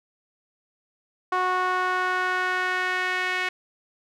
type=tone with band-pass filter sweep; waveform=sawtooth; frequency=367.2 Hz; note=F#4; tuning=13 cents flat; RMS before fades=-25 dBFS; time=1.32-3.49 s; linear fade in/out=5 ms; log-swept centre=1100 to 2100 Hz; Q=2.4; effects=none